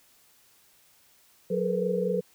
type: tone cluster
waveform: sine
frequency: 183.3 / 429.2 / 472.6 / 497.3 Hz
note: F#3 / A4 / A#4 / B4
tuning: -16 / -43 / +24 / +12 cents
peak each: -30 dBFS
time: 1.5-2.21 s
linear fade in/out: 10 ms
effects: white hiss -61 dBFS RMS until 2.34 s